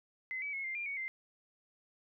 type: tone with pitch steps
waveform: sine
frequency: 2048 / 2287 / 2178 / 2101 / 2399 / 2231 / 2084 Hz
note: C7 / D7 / C#7 / C7 / D7 / C#7 / C7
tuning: -38 / -47 / -31 / +7 / +36 / +11 / -7 cents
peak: -36 dBFS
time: 0.31-1.08 s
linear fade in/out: 0 ms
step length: 110 ms
effects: none